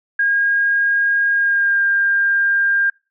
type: tone with pitch glide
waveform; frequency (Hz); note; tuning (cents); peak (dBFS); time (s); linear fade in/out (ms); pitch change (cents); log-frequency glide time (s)
sine; 1627 to 1600.9; G#6 to G6; -36 to +36; -13; 0.19-2.9; 5; -28; 1.31-1.83
effects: noise-tail reverb RT60 0.3 s tail -26 dB re dry